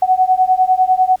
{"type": "beating tone pair", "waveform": "sine", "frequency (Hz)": [740, 750], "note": ["F#5", "F#5"], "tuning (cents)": [0, 23], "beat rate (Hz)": 10, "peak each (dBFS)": -13, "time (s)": [0.02, 1.16], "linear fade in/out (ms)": 5, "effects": ["pink hiss -50 dBFS RMS until 1.2 s"]}